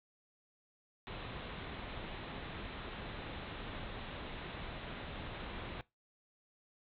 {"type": "low-pass noise", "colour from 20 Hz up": "pink", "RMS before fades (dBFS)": -45, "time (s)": [1.07, 5.81], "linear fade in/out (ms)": 0, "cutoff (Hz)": 3900, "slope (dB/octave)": 96, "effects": ["noise-tail reverb RT60 0.2 s tail -20 dB re dry"]}